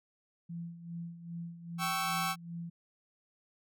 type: tone with tremolo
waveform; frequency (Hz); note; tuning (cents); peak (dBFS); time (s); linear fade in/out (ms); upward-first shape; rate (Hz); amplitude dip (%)
sine; 169.5; E3; +49; -37; 0.49-2.7; 10; sine; 2.5; 70
type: chord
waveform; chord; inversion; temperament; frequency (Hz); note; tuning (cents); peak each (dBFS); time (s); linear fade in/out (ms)
sawtooth; C# diminished; second; equal with one note detuned; 775.4 / 1108.7 / 1318.5; G5 / C#6 / E6; -19 / 0 / 0; -32; 1.78-2.36; 50
effects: none